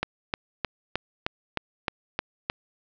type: click train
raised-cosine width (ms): 0.3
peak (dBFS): -9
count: 9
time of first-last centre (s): 0.03-2.499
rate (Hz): 3.24
effects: low-pass 5000 Hz 12 dB/octave